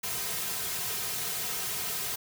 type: noise with comb filter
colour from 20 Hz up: white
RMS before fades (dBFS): -33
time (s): 0.03-2.16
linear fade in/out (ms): 10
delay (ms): 3.5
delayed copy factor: -0.85
effects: none